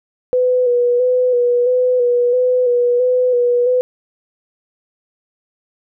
sine tone with vibrato, 493.9 Hz, B4, in tune, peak -11 dBFS, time 0.33-3.81 s, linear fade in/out 0 ms, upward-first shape square, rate 1.5 Hz, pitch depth 29 cents each way, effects none

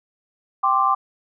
sine chord, G suspended fourth, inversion none, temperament equal, 784 / 1046.5 / 1174.7 Hz, G5 / C6 / D6, 0 / 0 / 0 cents, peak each -22 / -20 / -18 dBFS, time 0.63-0.95 s, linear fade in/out 10 ms, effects none

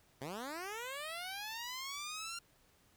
10% pulse linear sweep, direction up, 123.47 to 1396.9 Hz, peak -33 dBFS, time 0.21-2.39 s, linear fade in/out 5 ms, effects pink hiss -69 dBFS RMS until 2.96 s

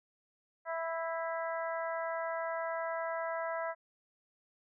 harmonic tone with a mistuned harmonic, 329.6 Hz, E4, in tune, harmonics 2 / 3 / 4 / 5 / 6, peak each -36 / -40 / -42 / -44 / -46 dBFS, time 0.65-3.75 s, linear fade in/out 50 ms, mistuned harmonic 5, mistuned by -16 cents, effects none

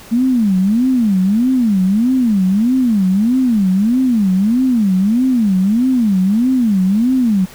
sine tone with vibrato, 220 Hz, A3, in tune, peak -10 dBFS, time 0.11-7.46 s, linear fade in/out 20 ms, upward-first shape sine, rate 1.6 Hz, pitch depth 300 cents each way, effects pink hiss -38 dBFS RMS until 7.54 s

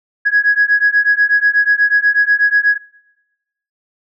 sine beating tone pair, 1661.2 / 1669.4 Hz, G#6 / G#6, 0 / +9 cents, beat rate 8.2 Hz, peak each -12 dBFS, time 0.25-2.78 s, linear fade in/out 20 ms, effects noise-tail reverb RT60 1.0 s tail -24 dB re dry + tanh soft clip ceiling -3 dBFS

